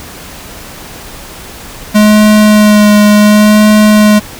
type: tone with vibrato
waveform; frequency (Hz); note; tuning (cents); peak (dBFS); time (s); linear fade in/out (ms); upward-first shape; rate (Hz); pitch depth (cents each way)
square; 210.5; G#3; +24; -3; 1.94-4.2; 20; sine; 0.69; 17
effects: pink hiss -28 dBFS RMS until 4.39 s